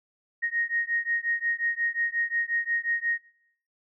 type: beating tone pair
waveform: sine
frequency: 1864.7 / 1870.3 Hz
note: A#6 / A#6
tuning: 0 / +5 cents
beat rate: 5.6 Hz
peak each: -28 dBFS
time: 0.42-3.19 s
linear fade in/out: 20 ms
effects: noise-tail reverb RT60 0.7 s tail -20 dB re dry